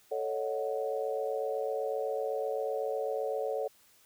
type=chord; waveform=sine; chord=D# half-diminished seventh; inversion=second; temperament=equal; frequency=440 / 554.4 / 622.3 / 740 Hz; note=A4 / C#5 / D#5 / F#5; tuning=0 / 0 / 0 / 0 cents; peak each=-34 / -34 / -40 / -39 dBFS; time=0.11-3.68 s; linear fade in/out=10 ms; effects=white hiss -63 dBFS RMS until 4.05 s